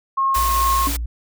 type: tone with tremolo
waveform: sine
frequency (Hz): 1079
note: C#6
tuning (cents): -47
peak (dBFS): -15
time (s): 0.17-0.88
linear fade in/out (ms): 10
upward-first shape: triangle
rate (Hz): 2.4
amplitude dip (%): 25
type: noise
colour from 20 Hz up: white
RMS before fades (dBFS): -26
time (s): 0.34-0.97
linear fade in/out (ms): 10
type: tone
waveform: sine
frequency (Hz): 58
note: A#1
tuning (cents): -8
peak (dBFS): -22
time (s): 0.36-1.06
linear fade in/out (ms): 5
type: tone with exponential decay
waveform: sine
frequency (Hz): 283.2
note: C#4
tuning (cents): +37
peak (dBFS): -20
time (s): 0.87-1.04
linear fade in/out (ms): 0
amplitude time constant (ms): 36
effects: none